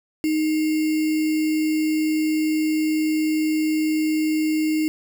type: tone with sample-and-hold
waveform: sine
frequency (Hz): 311.1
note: D#4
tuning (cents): 0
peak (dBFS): -18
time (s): 0.24-4.88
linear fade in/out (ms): 0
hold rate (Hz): 2450
effects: none